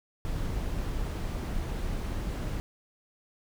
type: noise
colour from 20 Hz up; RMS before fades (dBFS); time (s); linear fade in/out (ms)
brown; -32; 0.25-2.6; 0
effects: none